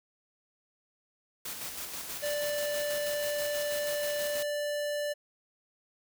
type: noise with tremolo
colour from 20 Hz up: white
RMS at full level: -38 dBFS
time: 1.45-4.43 s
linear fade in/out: 5 ms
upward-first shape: square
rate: 6.2 Hz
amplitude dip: 35%
type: tone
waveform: square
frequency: 587.3 Hz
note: D5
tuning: in tune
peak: -31 dBFS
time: 2.22-5.14 s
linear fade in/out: 20 ms
effects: none